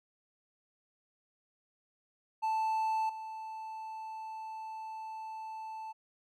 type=tone with level steps; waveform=triangle; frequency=880 Hz; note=A5; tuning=in tune; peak=-27 / -38 dBFS; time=2.42-5.93 s; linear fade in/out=20 ms; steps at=3.09 s; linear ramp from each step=5 ms; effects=none